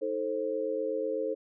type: chord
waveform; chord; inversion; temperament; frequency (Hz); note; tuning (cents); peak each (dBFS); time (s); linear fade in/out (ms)
sine; A diminished; second; just; 316.8 / 440 / 528; Eb4 / A4 / C5; +31 / 0 / +16; -37 / -32 / -32; 0.01-1.35; 20
effects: none